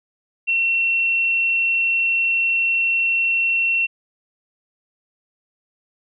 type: tone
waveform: sine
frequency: 2716 Hz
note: F7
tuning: 49 cents flat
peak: -16 dBFS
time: 0.47-3.87 s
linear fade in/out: 20 ms
effects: none